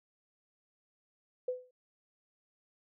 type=tone with exponential decay; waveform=sine; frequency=503 Hz; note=B4; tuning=32 cents sharp; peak=-28 dBFS; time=1.48-1.71 s; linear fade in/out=5 ms; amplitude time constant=49 ms; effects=none